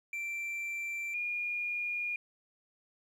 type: tone pair in turn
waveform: triangle / sine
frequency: 2349 / 2428 Hz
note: D7 / D#7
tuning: 0 / -43 cents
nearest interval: minor second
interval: 57 cents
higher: second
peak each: -33 / -32 dBFS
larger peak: second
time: 0.13-1.14 / 1.14-2.16 s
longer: second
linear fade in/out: 2 ms
effects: 11-bit